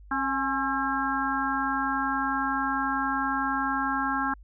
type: harmonic tone with a mistuned harmonic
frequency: 269 Hz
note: C4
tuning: 48 cents sharp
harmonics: 1 / 3 / 4 / 5 / 6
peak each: -31 / -31 / -31 / -31 / -31 dBFS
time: 0.11-4.34 s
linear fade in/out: 5 ms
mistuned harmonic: 3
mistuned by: +52 cents
effects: added 50 Hz sine -46 dBFS peak until 4.43 s